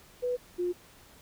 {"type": "tone pair in turn", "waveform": "sine", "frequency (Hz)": [493.9, 354.9], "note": ["B4", "F4"], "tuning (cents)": [0, 28], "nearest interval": "tritone", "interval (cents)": 572, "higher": "first", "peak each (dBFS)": [-27, -27], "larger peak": "neither", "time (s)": [[0.22, 0.37], [0.58, 0.73]], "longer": "neither", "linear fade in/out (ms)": 20, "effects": ["pink hiss -56 dBFS RMS until 1.21 s"]}